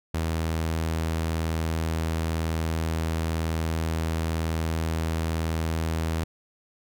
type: tone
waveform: sawtooth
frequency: 81 Hz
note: E2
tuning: 30 cents flat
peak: -21 dBFS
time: 0.14-6.24 s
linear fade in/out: 5 ms
effects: none